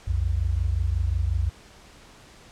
sine tone pair together, 61.74 / 87.31 Hz, B1 / F2, 0 / 0 cents, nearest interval tritone, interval 600 cents, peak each -24 dBFS, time 0.07-1.5 s, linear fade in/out 10 ms, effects pink hiss -50 dBFS RMS until 2.51 s + low-pass 8000 Hz 12 dB/octave

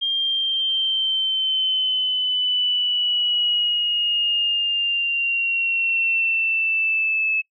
sine exponential sweep, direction down, 3208 to 2602 Hz, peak -18 dBFS, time 0.01-7.42 s, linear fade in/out 20 ms, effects noise-tail reverb RT60 0.1 s tail -20 dB re dry

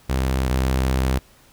sawtooth tone pair in turn, 65.41 / 65.12 Hz, C2 / C2, 0 / -8 cents, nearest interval unison, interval 8 cents, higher first, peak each -15 / -14 dBFS, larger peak second, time 0.09-0.49 / 0.49-1.19 s, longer second, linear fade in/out 10 ms, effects pink hiss -53 dBFS RMS until 1.52 s

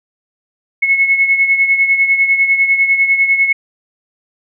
sine beating tone pair, 2187 / 2197 Hz, C#7 / C#7, -24 / -16 cents, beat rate 10 Hz, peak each -10 / -17 dBFS, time 0.82-3.53 s, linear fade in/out 10 ms, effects none

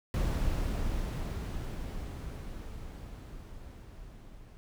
brown noise with level ramp, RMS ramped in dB -29 to -51 dBFS, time 0.14-4.57 s, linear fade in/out 0 ms, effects none

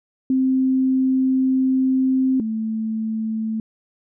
sine tone pair in turn, 261.6 / 220.6 Hz, C4 / A3, 0 / +5 cents, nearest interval minor third, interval 295 cents, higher first, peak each -15 / -21 dBFS, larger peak first, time 0.3-2.4 / 2.4-3.6 s, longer first, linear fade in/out 2 ms, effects none

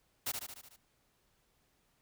white noise with echo, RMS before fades -35 dBFS, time 0.26-0.32 s, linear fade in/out 10 ms, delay 74 ms, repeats 6, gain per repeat -4 dB, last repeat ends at 0.764 s, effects pink hiss -74 dBFS RMS until 2.01 s

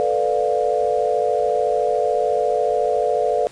sine chord, B half-diminished seventh, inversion third, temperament equal with one note detuned, 440 / 493.9 / 587.3 / 705.3 Hz, A4 / B4 / D5 / F5, 0 / 0 / 0 / +17 cents, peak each -22 dBFS, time 0-3.47 s, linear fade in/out 0 ms, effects pink hiss -44 dBFS RMS until 3.51 s + resampled to 22050 Hz

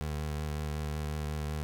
25% pulse tone with vibrato, 75.4 Hz, D2, 46 cents sharp, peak -29 dBFS, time 0.01-1.63 s, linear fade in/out 0 ms, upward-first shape triangle, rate 5.4 Hz, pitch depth 31 cents each way, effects none

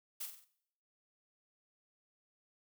blue noise with echo, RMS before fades -41 dBFS, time 0.2-0.26 s, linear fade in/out 10 ms, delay 47 ms, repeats 4, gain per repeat -6 dB, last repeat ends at 0.448 s, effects noise-tail reverb RT60 0.7 s tail -19 dB re dry

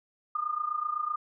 sine tone with amplitude modulation, 1217 Hz, D#6, 39 cents flat, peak -25 dBFS, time 0.35-1.16 s, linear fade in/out 5 ms, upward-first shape sine, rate 27.9 Hz, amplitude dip 80%, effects none

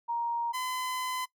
sine / sawtooth tone pair in turn, 938 / 1017.2 Hz, A#5 / C6, +11 / -49 cents, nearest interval minor second, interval 140 cents, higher second, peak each -28 / -28 dBFS, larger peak neither, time 0.08-0.53 / 0.53-1.26 s, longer second, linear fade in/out 20 ms, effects noise-tail reverb RT60 0.1 s tail -19 dB re dry

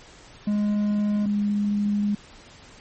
triangle / sine tone pair in turn, 207.7 / 205.7 Hz, G#3 / G#3, 0 / -16 cents, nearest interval unison, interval 16 cents, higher first, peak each -18 / -20 dBFS, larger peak first, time 0.47-1.26 / 1.26-2.15 s, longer second, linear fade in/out 5 ms, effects pink hiss -48 dBFS RMS until 2.8 s + MP3 32 kbps

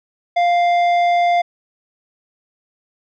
triangle tone with tanh clipping, 698.5 Hz, F5, in tune, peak -14 dBFS, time 0.36-1.42 s, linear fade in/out 10 ms, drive 14 dB, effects none

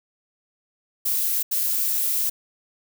violet noise bursts at uneven times, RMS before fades -23 dBFS, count 2, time 1.05-1.43 / 1.51-2.3 s, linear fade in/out 10 ms, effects none

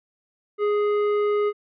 sine tone with hard clipping, 415.3 Hz, G#4, in tune, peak -21 dBFS, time 0.58-1.53 s, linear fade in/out 50 ms, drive 13 dB, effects low-pass 2000 Hz 12 dB/octave

